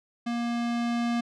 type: tone with level ramp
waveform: square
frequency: 236.4 Hz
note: A#3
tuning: 24 cents sharp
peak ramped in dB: -28 to -25 dBFS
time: 0.26-1.21 s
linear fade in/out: 10 ms
effects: low-pass 5000 Hz 12 dB/octave